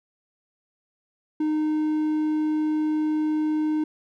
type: tone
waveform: triangle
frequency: 307.6 Hz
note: D#4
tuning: 20 cents flat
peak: -19 dBFS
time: 1.4-3.84 s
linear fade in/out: 5 ms
effects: none